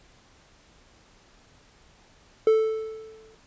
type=tone with exponential decay; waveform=triangle; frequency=440 Hz; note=A4; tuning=in tune; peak=-12 dBFS; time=2.47-3.35 s; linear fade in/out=2 ms; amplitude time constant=190 ms; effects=pink hiss -57 dBFS RMS until 3.46 s + resampled to 16000 Hz